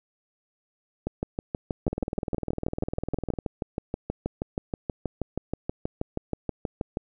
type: two click trains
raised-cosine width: 2 ms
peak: -14 / -15 dBFS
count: 38 / 31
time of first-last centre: 1.07-6.971 / 1.88-3.388 s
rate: 6.27 / 19.9 Hz
effects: none